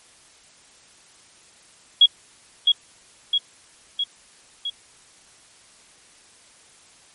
sine tone with echo, 3322 Hz, G#7, in tune, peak -8 dBFS, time 2.01-2.06 s, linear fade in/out 5 ms, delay 660 ms, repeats 4, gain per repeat -4 dB, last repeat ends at 4.7 s, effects white hiss -52 dBFS RMS until 7.14 s + MP3 48 kbps

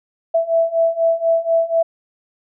sine beating tone pair, 659.3 / 663.4 Hz, E5 / E5, 0 / +11 cents, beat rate 4.1 Hz, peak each -18 / -16 dBFS, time 0.34-1.83 s, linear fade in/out 10 ms, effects none

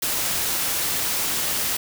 white noise, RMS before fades -24 dBFS, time 0.02-1.77 s, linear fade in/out 5 ms, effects none

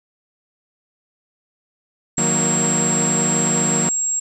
sine tone, 7580 Hz, A#8, 28 cents sharp, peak -18 dBFS, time 2.17-4.2 s, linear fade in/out 10 ms
sawtooth chord, D# minor, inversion none, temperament equal with one note detuned, 157.19 / 185 / 233.1 Hz, D#3 / F#3 / A#3, +18 / 0 / 0 cents, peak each -20 dBFS, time 2.18-3.89 s, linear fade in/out 0 ms
effects resampled to 24000 Hz + 8-bit

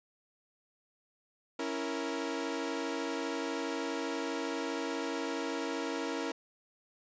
sawtooth chord, A# diminished, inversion first, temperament equal, 277.2 / 329.6 / 466.2 Hz, C#4 / E4 / A#4, 0 / 0 / 0 cents, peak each -34 dBFS, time 1.59-6.32 s, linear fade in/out 5 ms, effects resampled to 16000 Hz

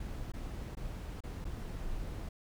brown noise with dropouts, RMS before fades -40 dBFS, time 0-2.29 s, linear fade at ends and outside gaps 5 ms, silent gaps 0.32-0.336 / 0.752-0.769 / 1.206-1.236 / 1.444-1.451 s, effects none

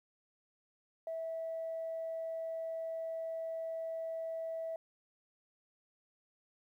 sine tone, 653 Hz, E5, 17 cents flat, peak -36 dBFS, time 1.07-4.76 s, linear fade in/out 2 ms, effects tanh soft clip ceiling -32 dBFS + 12-bit

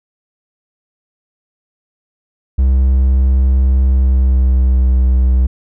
triangle tone with pitch glide, 65.41 to 63.47 Hz, C2 to B1, 0 to +48 cents, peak -6 dBFS, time 2.58-5.47 s, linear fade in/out 10 ms, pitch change -52 cents, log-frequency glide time 3.86-4.93 s, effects none

